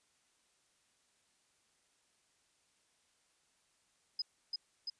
sine tone with echo, 5020 Hz, D#8, 15 cents sharp, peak -33 dBFS, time 4.19-4.22 s, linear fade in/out 5 ms, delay 340 ms, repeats 2, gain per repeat -2 dB, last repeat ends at 4.9 s, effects white hiss -74 dBFS RMS until 4.99 s + resampled to 22050 Hz

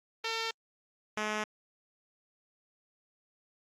5% pulse tone pair in turn, 451.8 / 213.2 Hz, A4 / G#3, +46 / +46 cents, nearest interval octave + minor second, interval 1300 cents, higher first, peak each -20 / -20 dBFS, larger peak neither, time 0.24-0.51 / 1.17-1.44 s, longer neither, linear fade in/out 5 ms, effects low-pass 6000 Hz 12 dB/octave + Opus 32 kbps

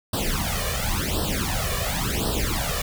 pink noise with flanger, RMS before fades -25 dBFS, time 0.13-2.82 s, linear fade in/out 5 ms, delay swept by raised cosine 0.22 to 1.72 ms, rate 0.93 Hz, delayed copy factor +1, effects none

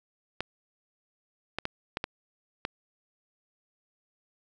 clicks, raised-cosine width 0.3 ms, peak -14 dBFS, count 6, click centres 0.406 / 1.586 / 1.654 / 1.971 / 2.041 / 2.651 s, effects none

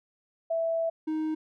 sine / triangle tone pair in turn, 659.3 / 312.6 Hz, E5 / D#4, 0 / +8 cents, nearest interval octave + minor second, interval 1292 cents, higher first, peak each -25 dBFS, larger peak neither, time 0.5-0.9 / 1.07-1.35 s, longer first, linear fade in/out 10 ms, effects none

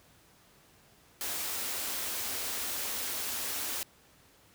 white band-stop noise, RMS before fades -35 dBFS, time 1.21-3.83 s, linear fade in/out 0 ms, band 110 to 210 Hz, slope 96 dB/octave, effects pink hiss -61 dBFS RMS until 4.54 s + high-pass 60 Hz 12 dB/octave

